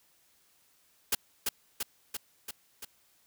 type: noise with echo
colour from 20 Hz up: white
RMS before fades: -27 dBFS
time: 1.12-1.15 s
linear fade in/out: 5 ms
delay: 340 ms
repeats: 5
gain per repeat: -3 dB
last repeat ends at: 2.85 s
effects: white hiss -67 dBFS RMS until 3.26 s